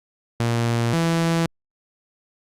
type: tone pair in turn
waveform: sawtooth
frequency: 117.2 / 166.13 Hz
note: A#2 / E3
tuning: +10 / +14 cents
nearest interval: tritone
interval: 604 cents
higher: second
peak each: -15 / -14 dBFS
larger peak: second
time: 0.4-0.93 / 0.93-1.46 s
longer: neither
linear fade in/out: 0 ms
effects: low-pass 10000 Hz 12 dB/octave + Opus 48 kbps